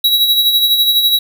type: tone with tremolo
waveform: square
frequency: 3878 Hz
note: B7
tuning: 32 cents flat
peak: -8 dBFS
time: 0.04-1.19 s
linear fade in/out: 5 ms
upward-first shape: sine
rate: 12 Hz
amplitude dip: 50%
effects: 7-bit